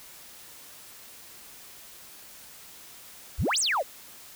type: exponential two-way sweep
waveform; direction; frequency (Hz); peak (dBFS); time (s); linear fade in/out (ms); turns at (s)
sine; up then down; 45.88 to 9400 to 462.2; -22; 3.38-3.83; 20; 3.59
effects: tanh soft clip ceiling -19 dBFS + white hiss -48 dBFS RMS until 4.35 s